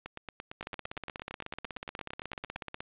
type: two click trains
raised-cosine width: 0.3 ms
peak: -21 / -23 dBFS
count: 37 / 23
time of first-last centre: 0.61-2.805 / 0.06-2.56 s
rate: 16.4 / 8.8 Hz
effects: resampled to 8000 Hz + 10-bit